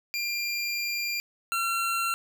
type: tone pair in turn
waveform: 25% pulse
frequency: 2390 / 1362.8 Hz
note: D7 / F6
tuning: +30 / -43 cents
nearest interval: minor seventh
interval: 973 cents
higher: first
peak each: -24 / -22 dBFS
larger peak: second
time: 0.14-1.2 / 1.52-2.14 s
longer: first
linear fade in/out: 0 ms
effects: none